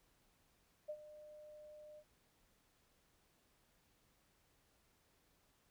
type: tone with ADSR envelope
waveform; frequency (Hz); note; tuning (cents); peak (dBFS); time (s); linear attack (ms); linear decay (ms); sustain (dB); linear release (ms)
sine; 604; D5; +48; -40; 0.88-2.04; 17; 63; -14; 60
effects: pink hiss -75 dBFS RMS until 5.7 s